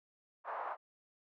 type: band-pass noise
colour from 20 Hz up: white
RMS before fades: -41 dBFS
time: 0.44-0.77 s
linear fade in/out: 50 ms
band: 660 to 1100 Hz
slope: 24 dB/octave
effects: none